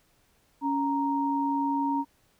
sine tone pair together, 279.1 / 932.3 Hz, C#4 / A#5, +12 / 0 cents, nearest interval octave + major sixth, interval 2088 cents, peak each -27 / -27 dBFS, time 0.61-2.05 s, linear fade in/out 50 ms, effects pink hiss -66 dBFS RMS until 2.39 s

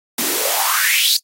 white noise with high-pass filter sweep, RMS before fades -17 dBFS, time 0.18-1.17 s, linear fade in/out 5 ms, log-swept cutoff 220 to 4600 Hz, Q 5.6, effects noise-tail reverb RT60 0.1 s tail -21 dB re dry + AAC 48 kbps

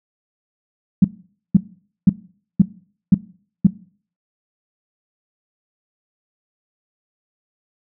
sine tone bursts, 190 Hz, F#3, 46 cents sharp, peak -5 dBFS, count 6, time 1.02-3.67 s, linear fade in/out 5 ms, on 25 ms, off 500 ms, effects noise-tail reverb RT60 0.5 s tail -20 dB re dry

